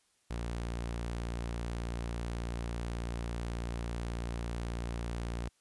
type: tone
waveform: sawtooth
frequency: 58.27 Hz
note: A#1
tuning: in tune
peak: -31 dBFS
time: 0.3-5.49 s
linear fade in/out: 10 ms
effects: white hiss -72 dBFS RMS until 5.6 s + resampled to 24000 Hz